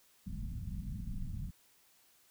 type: low-pass noise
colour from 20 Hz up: pink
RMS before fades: -40 dBFS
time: 0.26-1.51 s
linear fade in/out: 10 ms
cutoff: 220 Hz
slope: 48 dB/octave
effects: white hiss -67 dBFS RMS until 2.3 s